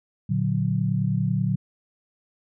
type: chord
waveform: sine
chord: Bb augmented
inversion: none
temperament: equal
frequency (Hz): 116.54 / 146.83 / 185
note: Bb2 / D3 / F#3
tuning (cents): 0 / 0 / 0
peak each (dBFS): -25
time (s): 0.29-1.56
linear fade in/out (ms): 10
effects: none